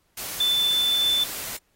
sine tone in noise, 3520 Hz, A7, in tune, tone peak -19 dBFS, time 0.4-1.24 s, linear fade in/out 5 ms, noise white, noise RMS -33 dBFS, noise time 0.17-1.57 s, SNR +11 dB, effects pink hiss -68 dBFS RMS until 1.75 s + AAC 48 kbps

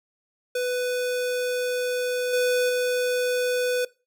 square tone with level steps, 497.1 Hz, B4, 11 cents sharp, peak -24 / -20 / -22 dBFS, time 0.55-3.85 s, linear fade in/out 5 ms, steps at 2.33 / 2.69 s, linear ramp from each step 5 ms, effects noise-tail reverb RT60 0.3 s tail -21 dB re dry

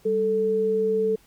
sine tone pair together, 196.22 / 440 Hz, G3 / A4, +2 / 0 cents, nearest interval octave + major second, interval 1398 cents, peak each -30 / -20 dBFS, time 0.05-1.16 s, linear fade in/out 10 ms, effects pink hiss -58 dBFS RMS until 1.26 s

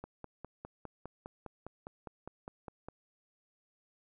click train, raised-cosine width 1 ms, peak -29 dBFS, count 15, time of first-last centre 0.04-2.886 s, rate 4.92 Hz, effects none

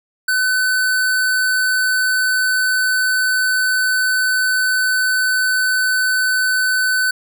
square tone, 1511 Hz, F#6, 36 cents sharp, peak -15 dBFS, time 0.28-7.11 s, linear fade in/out 5 ms, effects none

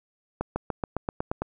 accelerating click train, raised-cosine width 1 ms, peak -13 dBFS, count 9, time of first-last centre 0.41-1.42 s, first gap 150 ms, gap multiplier 0.95, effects none

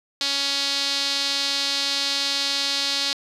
sawtooth tone with band-pass filter, 279.1 Hz, C#4, 12 cents sharp, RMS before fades -24 dBFS, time 0.21-3.13 s, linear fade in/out 0 ms, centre 4300 Hz, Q 3.5, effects resampled to 32000 Hz

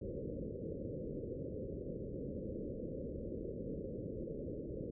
white low-pass noise, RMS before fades -43 dBFS, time 0.01-4.91 s, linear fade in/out 10 ms, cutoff 550 Hz, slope 96 dB/octave, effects none

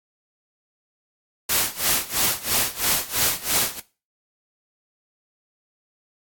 white noise with tremolo, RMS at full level -19 dBFS, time 1.49-3.8 s, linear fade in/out 5 ms, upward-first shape sine, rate 3 Hz, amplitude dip 90%, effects noise-tail reverb RT60 0.3 s tail -17 dB re dry + AAC 64 kbps

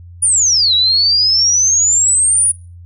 sine exponential two-way sweep, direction down then up, 9800 to 3837 to 9800 Hz, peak -9 dBFS, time 0.22-2.52 s, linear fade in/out 10 ms, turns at 0.74 s, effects noise-tail reverb RT60 0.3 s tail -22 dB re dry + added 87 Hz sine -33 dBFS peak until 2.85 s

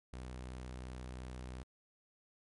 sawtooth tone, 62.9 Hz, B1, 32 cents sharp, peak -40 dBFS, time 0.13-1.63 s, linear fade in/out 0 ms, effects MP3 48 kbps

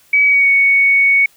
sine tone with pitch glide, 2278 to 2225 Hz, C#7 to C#7, +47 to +6 cents, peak -8 dBFS, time 0.13-1.26 s, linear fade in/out 5 ms, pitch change -41 cents, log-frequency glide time 0.24-0.5 s, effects white hiss -51 dBFS RMS until 1.36 s

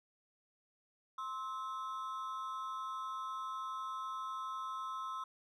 triangle ring-modulated tone, 1174.7 Hz, D6, in tune, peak -34 dBFS, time 1.18-5.24 s, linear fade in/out 5 ms, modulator 124 Hz, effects none

